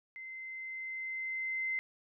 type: tone with level ramp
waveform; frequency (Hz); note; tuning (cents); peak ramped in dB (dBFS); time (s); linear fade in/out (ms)
sine; 2069; C7; -20; -43 to -31; 0.16-1.79; 0
effects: none